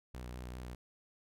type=tone with vibrato; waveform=sawtooth; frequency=61.74 Hz; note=B1; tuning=in tune; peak=-39 dBFS; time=0.14-0.75 s; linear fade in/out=5 ms; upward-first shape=triangle; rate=5.1 Hz; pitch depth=34 cents each way; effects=none